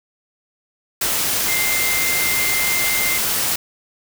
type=tone in noise; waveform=sine; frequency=2093 Hz; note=C7; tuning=in tune; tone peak=-21 dBFS; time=1.48-3.18 s; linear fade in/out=5 ms; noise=white; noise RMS=-20 dBFS; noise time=1.01-3.56 s; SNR=-4 dB; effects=none